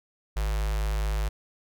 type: tone with notch filter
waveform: square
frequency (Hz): 52.3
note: G#1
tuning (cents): +13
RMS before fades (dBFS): -27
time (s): 0.36-1.29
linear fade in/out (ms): 10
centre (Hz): 240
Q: 0.65
effects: none